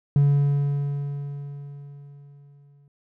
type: tone with exponential decay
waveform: triangle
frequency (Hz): 142.3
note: C#3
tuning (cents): +46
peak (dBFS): -11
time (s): 0.16-2.88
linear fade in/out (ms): 2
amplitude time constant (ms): 590
effects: tanh soft clip ceiling -9 dBFS